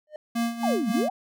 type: tone with exponential growth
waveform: triangle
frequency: 608 Hz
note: D#5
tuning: 40 cents flat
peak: -29 dBFS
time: 0.07-0.16 s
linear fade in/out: 2 ms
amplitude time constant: 19 ms
type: tone with tremolo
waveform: square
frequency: 233.1 Hz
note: A#3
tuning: in tune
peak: -23 dBFS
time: 0.35-1.09 s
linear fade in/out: 10 ms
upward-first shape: sine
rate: 3.6 Hz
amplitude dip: 75%
type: exponential two-way sweep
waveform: sine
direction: down then up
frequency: 871 to 185 to 799 Hz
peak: -24 dBFS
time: 0.63-1.1 s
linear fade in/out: 5 ms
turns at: 0.9 s
effects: none